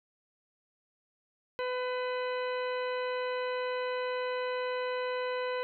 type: harmonic tone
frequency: 502 Hz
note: B4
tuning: 28 cents sharp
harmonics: 1 / 2 / 3 / 4 / 5 / 6 / 8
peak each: -32 / -38 / -42 / -44 / -46 / -48 / -50 dBFS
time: 1.59-5.63 s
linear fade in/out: 0 ms
effects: none